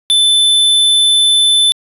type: tone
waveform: square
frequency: 3520 Hz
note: A7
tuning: in tune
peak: -8 dBFS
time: 0.1-1.72 s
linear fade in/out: 0 ms
effects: resampled to 32000 Hz